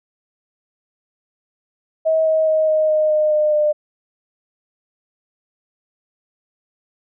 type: tone with pitch steps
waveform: sine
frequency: 639 / 633.5 / 628 / 622.6 / 617.2 / 611.9 / 606.6 / 601.4 Hz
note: D#5 / D#5 / D#5 / D#5 / D#5 / D#5 / D#5 / D5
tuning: +46 / +31 / +16 / +1 / -14 / -29 / -44 / +41 cents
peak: -13 dBFS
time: 2.05-3.73 s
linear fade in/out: 20 ms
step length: 210 ms
effects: none